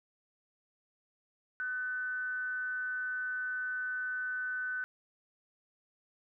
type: tone with frequency modulation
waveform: sine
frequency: 1506 Hz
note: F#6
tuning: 30 cents sharp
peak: -33 dBFS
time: 1.6-4.84 s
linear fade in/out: 0 ms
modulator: 254 Hz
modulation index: 0.24
effects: none